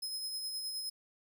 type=tone with tremolo; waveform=sawtooth; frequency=5120 Hz; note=D#8; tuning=49 cents sharp; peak=-33 dBFS; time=0.02-0.9 s; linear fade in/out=10 ms; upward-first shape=sine; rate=9.6 Hz; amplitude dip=35%; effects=none